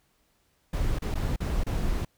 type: noise with dropouts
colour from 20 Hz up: brown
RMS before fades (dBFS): -27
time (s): 0.73-2.05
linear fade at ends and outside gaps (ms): 5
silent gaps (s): 0.988-1.02 / 1.143-1.153 / 1.362-1.403 / 1.637-1.665
effects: pink hiss -69 dBFS RMS until 2.17 s